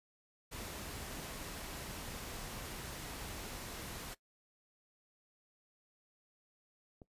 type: noise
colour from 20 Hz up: pink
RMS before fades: -45 dBFS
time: 0.51-4.15 s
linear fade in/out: 20 ms
type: click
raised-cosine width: 2 ms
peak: -39 dBFS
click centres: 7.018 s
effects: noise-tail reverb RT60 0.1 s tail -19 dB re dry + resampled to 32000 Hz